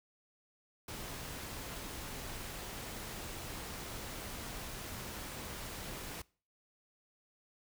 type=noise; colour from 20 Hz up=pink; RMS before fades=-44 dBFS; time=0.88-6.22 s; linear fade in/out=5 ms; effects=noise-tail reverb RT60 0.4 s tail -23 dB re dry